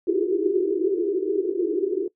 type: band-pass noise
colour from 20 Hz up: pink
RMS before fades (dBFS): -23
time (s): 0.07-2.08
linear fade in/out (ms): 5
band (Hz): 340 to 410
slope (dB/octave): 96
effects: noise-tail reverb RT60 0.1 s tail -20 dB re dry